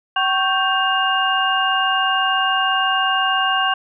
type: tone cluster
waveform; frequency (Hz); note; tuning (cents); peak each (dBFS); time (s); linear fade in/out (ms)
sine; 762 / 1107 / 1567 / 2821; G5 / C#6 / G6 / F7; -49 / -3 / -1 / +17; -21; 0.16-3.74; 5
effects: none